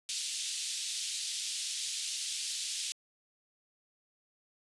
pink band-pass noise, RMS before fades -37 dBFS, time 0.09-2.92 s, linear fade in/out 0 ms, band 3200 to 9700 Hz, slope 24 dB/octave, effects resampled to 24000 Hz

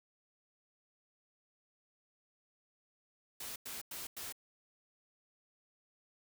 white noise bursts, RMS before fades -44 dBFS, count 4, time 3.4-4.325 s, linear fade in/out 5 ms, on 160 ms, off 95 ms, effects none

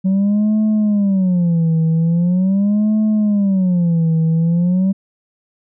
sine tone with vibrato, 186.6 Hz, F#3, 15 cents sharp, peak -9 dBFS, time 0.04-4.93 s, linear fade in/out 20 ms, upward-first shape sine, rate 0.42 Hz, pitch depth 250 cents each way, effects tanh soft clip ceiling -11 dBFS

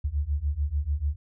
sine beating tone pair, 69.3 / 76.1 Hz, C#2 / D#2, 0 / -38 cents, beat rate 6.8 Hz, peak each -28 / -27 dBFS, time 0.04-1.16 s, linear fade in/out 10 ms, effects none

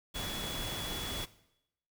sine tone in noise, 3385 Hz, G#7, 32 cents sharp, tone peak -40 dBFS, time 0.14-1.26 s, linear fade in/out 20 ms, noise pink, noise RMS -39 dBFS, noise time 0.14-1.26 s, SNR -4 dB, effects noise-tail reverb RT60 0.8 s tail -17 dB re dry

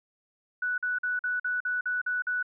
sine tone bursts, 1480 Hz, F#6, in tune, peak -26 dBFS, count 9, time 0.62-2.428 s, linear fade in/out 5 ms, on 160 ms, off 46 ms, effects none

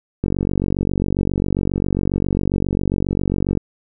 click train, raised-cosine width 3 ms, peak -6 dBFS, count 159, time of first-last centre 0.24-3.573 s, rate 47.4 Hz, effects none

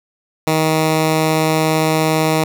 10% pulse tone, 157.8 Hz, D#3, 25 cents sharp, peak -5 dBFS, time 0.47-2.44 s, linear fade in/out 2 ms, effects none

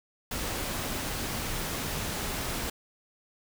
pink noise, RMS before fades -33 dBFS, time 0.31-2.7 s, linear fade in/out 5 ms, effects none

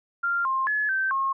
sine tone with pitch steps, 1391 / 1059 / 1706 / 1552 / 1080 Hz, F6 / C6 / G#6 / G6 / C#6, -7 / +21 / +46 / -18 / -45 cents, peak -22 dBFS, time 0.23-1.33 s, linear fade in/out 10 ms, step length 220 ms, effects none

